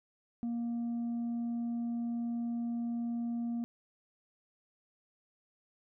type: tone with tanh clipping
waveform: sine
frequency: 235.3 Hz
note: A#3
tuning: 16 cents sharp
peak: -33 dBFS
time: 0.43-3.64 s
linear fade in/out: 0 ms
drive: 2 dB
effects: none